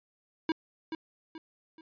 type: tone with echo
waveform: square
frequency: 321.5 Hz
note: E4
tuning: 43 cents flat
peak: -26 dBFS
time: 0.49-0.52 s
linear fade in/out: 2 ms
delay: 430 ms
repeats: 3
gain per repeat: -8 dB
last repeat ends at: 1.81 s
effects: resampled to 11025 Hz